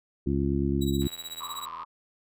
harmonic tone, 69.3 Hz, C#2, in tune, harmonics 1 / 2 / 3 / 4 / 5, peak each -30 / -30 / -30 / -30 / -30 dBFS, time 0.26-1.08 s, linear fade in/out 10 ms
sawtooth tone with tremolo, 3881 Hz, B7, 31 cents flat, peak -30 dBFS, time 0.81-1.66 s, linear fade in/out 10 ms, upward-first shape triangle, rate 16 Hz, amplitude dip 95%
click train, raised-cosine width 0.3 ms, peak -32 dBFS, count 68, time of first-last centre 1.02-1.832 s, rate 82.5 Hz
pink band-pass noise, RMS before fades -39 dBFS, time 1.4-1.85 s, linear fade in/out 10 ms, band 980 to 1200 Hz, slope 96 dB/octave
effects none

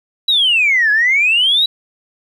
sine exponential two-way sweep, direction down then up, 3951 to 1661.2 to 3951 Hz, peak -9 dBFS, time 0.28-1.66 s, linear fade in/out 5 ms, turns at 0.91 s, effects tanh soft clip ceiling -5 dBFS + 8-bit

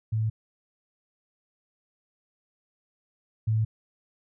sine tone pair in turn, 110 / 110 Hz, A2 / A2, 0 / 0 cents, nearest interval unison, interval 0 cents, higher neither, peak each -23 / -21 dBFS, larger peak second, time 0.12-0.3 / 3.47-3.65 s, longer neither, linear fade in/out 10 ms, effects none

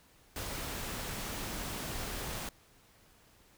pink noise, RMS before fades -39 dBFS, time 0.36-2.49 s, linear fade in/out 2 ms, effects pink hiss -63 dBFS RMS until 3.57 s

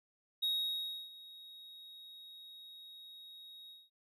triangle tone with ADSR envelope, 3771 Hz, A#7, 19 cents sharp, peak -29 dBFS, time 0.42-3.9 s, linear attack 13 ms, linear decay 660 ms, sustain -20 dB, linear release 200 ms, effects none

